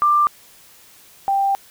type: tone pair in turn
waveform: sine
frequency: 1186 / 787.8 Hz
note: D6 / G5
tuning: +17 / +8 cents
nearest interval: perfect fifth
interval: 709 cents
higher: first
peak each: -12 / -15 dBFS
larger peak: first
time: 0.02-0.27 / 1.28-1.55 s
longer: second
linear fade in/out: 0 ms
effects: white hiss -48 dBFS RMS until 1.7 s